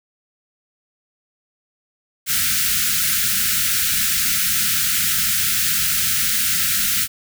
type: band-stop noise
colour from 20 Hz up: white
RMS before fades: -19 dBFS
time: 2.26-7.08 s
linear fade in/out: 50 ms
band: 240 to 1300 Hz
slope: 96 dB/octave
effects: none